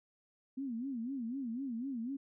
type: tone with vibrato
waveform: sine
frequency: 250 Hz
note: B3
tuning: 21 cents sharp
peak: -36 dBFS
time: 0.57-2.17 s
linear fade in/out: 10 ms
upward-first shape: sine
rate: 4 Hz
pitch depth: 190 cents each way
effects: none